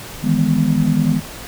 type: chord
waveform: sine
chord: E major seventh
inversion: third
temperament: just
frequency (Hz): 154.51 / 164.81 / 206 / 247.2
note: D#3 / E3 / G#3 / B3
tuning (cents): -12 / 0 / -14 / +2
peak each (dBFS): -18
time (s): 0.22-1.21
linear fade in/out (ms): 50
effects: tanh soft clip ceiling -2 dBFS + pink hiss -33 dBFS RMS until 1.47 s